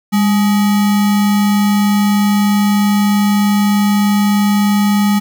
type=tone with sample-and-hold; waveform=sine; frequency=203.4 Hz; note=G#3; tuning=36 cents flat; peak=-9 dBFS; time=0.12-5.2 s; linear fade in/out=20 ms; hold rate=1050 Hz; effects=none